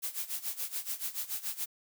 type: noise with tremolo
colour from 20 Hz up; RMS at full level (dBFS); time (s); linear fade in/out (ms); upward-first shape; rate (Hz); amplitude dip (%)
blue; -34; 0.02-1.66; 20; sine; 7; 85
effects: none